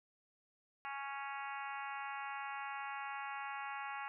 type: harmonic tone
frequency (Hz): 277.2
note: C#4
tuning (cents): 0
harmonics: 3 / 4 / 5 / 6 / 7 / 8 / 9 / 10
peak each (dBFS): -45 / -47 / -49 / -51 / -52 / -53 / -54 / -55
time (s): 0.85-4.08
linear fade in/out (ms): 0
effects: none